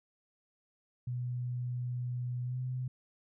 sine tone with pitch glide, 123.47 to 127.23 Hz, B2 to C3, 0 to -48 cents, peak -33 dBFS, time 1.07-2.88 s, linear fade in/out 5 ms, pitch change +52 cents, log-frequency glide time 2.44-2.58 s, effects none

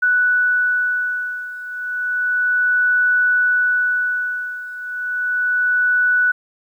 sine beating tone pair, 1481 / 1481.32 Hz, F#6 / F#6, +1 / +2 cents, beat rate 0.32 Hz, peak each -17 / -20 dBFS, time 0.02-6.32 s, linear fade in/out 10 ms, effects 9-bit

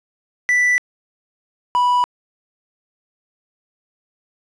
triangle tone pair in turn, 1975.5 / 983.2 Hz, B6 / B5, 0 / -8 cents, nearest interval octave, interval 1208 cents, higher first, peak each -11 dBFS, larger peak neither, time 0.49-0.78 / 1.75-2.04 s, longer neither, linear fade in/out 0 ms, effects resampled to 22050 Hz + 8-bit

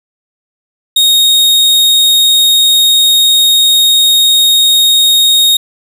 40% pulse tone, 3729 Hz, A#7, in tune, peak -4 dBFS, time 0.96-5.57 s, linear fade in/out 5 ms, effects none

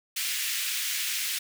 pink high-pass noise, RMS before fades -30 dBFS, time 0.16-1.39 s, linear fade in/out 10 ms, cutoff 2000 Hz, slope 24 dB/octave, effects none

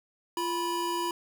square tone pair together, 346.5 / 980 Hz, F4 / B5, -14 / -14 cents, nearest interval octave + tritone, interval 1800 cents, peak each -33 / -31 dBFS, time 0.37-1.11 s, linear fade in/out 2 ms, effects none

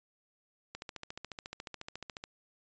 click train, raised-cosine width 0.2 ms, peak -24 dBFS, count 22, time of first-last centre 0.75-2.239 s, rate 14.1 Hz, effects resampled to 16000 Hz

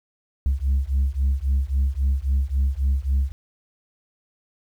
sine beating tone pair, 66 / 69.7 Hz, C2 / C#2, +16 / +10 cents, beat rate 3.7 Hz, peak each -20 dBFS, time 0.46-3.32 s, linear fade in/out 0 ms, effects tanh soft clip ceiling -15 dBFS + 9-bit

